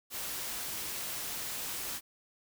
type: noise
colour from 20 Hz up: white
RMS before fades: -38 dBFS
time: 0.1-2.01 s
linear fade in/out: 50 ms
effects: none